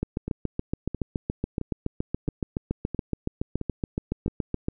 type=two click trains; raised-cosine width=3 ms; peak=-13 / -17 dBFS; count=34 / 7; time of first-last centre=0.03-4.684 / 0.28-4.28 s; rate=7.09 / 1.5 Hz; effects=none